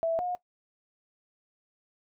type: tone pair in turn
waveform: sine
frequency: 659.3 / 718.1 Hz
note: E5 / F5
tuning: 0 / +48 cents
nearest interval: minor second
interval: 148 cents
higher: second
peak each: -24 / -29 dBFS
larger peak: first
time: 0.03-0.19 / 0.19-0.35 s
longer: neither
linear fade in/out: 0 ms
effects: noise-tail reverb RT60 0.1 s tail -18 dB re dry